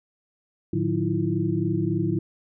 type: tone cluster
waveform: sine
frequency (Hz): 109.2 / 149.3 / 180.7 / 318.2 / 341.7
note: A2 / D3 / F#3 / D#4 / F4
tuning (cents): -13 / +29 / -41 / +39 / -38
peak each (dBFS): -28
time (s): 0.73-2.19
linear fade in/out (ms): 5
effects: none